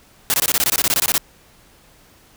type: noise bursts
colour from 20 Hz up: white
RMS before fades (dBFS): -17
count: 15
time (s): 0.3-1.179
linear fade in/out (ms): 0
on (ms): 39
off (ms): 21
effects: pink hiss -51 dBFS RMS until 2.36 s